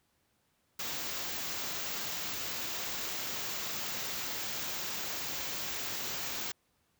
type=band-stop noise; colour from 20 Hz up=white; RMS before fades=-37 dBFS; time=0.79-6.52 s; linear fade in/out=5 ms; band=7600 to 14000 Hz; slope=96 dB/octave; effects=pink hiss -74 dBFS RMS until 6.99 s + high-pass 60 Hz 12 dB/octave